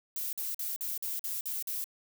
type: noise bursts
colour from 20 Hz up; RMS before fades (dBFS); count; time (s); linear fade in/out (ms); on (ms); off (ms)
violet; -35; 8; 0.16-1.842; 2; 170; 46
effects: none